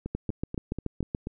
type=two click trains; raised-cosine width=3 ms; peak=-20 / -16 dBFS; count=6 / 8; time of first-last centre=0.06-1.271 / 0.15-1.149 s; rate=4.13 / 7.01 Hz; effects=none